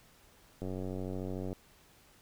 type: click train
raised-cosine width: 2 ms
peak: -26 dBFS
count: 86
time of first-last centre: 0.62-1.529 s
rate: 93.5 Hz
effects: pink hiss -62 dBFS RMS until 2.21 s